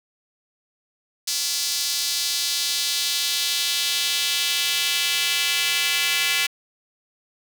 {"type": "tone with high-pass filter sweep", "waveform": "square", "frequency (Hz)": 155.56, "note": "D#3", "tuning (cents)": 0, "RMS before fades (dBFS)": -23, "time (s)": [1.27, 6.47], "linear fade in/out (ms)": 10, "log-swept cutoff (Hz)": [4900, 2500], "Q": 1.9, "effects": ["7-bit"]}